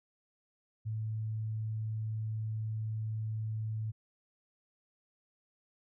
sine tone, 109.5 Hz, A2, 8 cents flat, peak -33 dBFS, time 0.85-3.92 s, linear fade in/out 20 ms, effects none

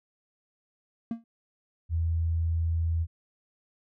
triangle tone with exponential decay, 230 Hz, A#3, 23 cents flat, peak -23 dBFS, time 1.11-1.24 s, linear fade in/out 2 ms, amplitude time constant 28 ms
sine tone, 82.6 Hz, E2, 4 cents sharp, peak -24 dBFS, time 1.89-3.07 s, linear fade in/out 50 ms
effects none

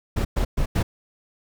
brown noise bursts at uneven times, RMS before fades -21 dBFS, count 4, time 0.16-0.25 / 0.36-0.45 / 0.57-0.66 / 0.75-0.83 s, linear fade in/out 10 ms, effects none

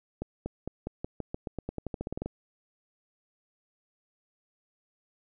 accelerating click train, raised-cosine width 2 ms, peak -20 dBFS, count 19, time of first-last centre 0.22-2.26 s, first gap 240 ms, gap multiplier 0.9, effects none

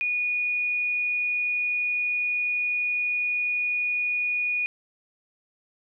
sine tone, 2457 Hz, D#7, 22 cents flat, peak -23 dBFS, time 0.01-4.66 s, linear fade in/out 0 ms, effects none

